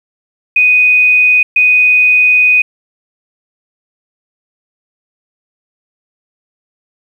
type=tone bursts at uneven times; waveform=sine; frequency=2491 Hz; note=D#7; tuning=1 cent sharp; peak=-5 dBFS; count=2; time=0.56-1.43 / 1.56-2.62 s; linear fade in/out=5 ms; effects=7-bit